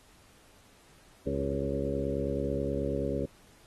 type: harmonic tone with a mistuned harmonic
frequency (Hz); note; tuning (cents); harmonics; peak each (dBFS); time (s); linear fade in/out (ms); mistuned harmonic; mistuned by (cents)
69.3; C#2; 0; 1 / 2 / 3 / 4 / 5 / 6 / 7 / 8; -37 / -37 / -38 / -36 / -40 / -36 / -37 / -36; 1.26-3.26; 10; 6; -37
effects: pink hiss -60 dBFS RMS until 3.66 s + AAC 32 kbps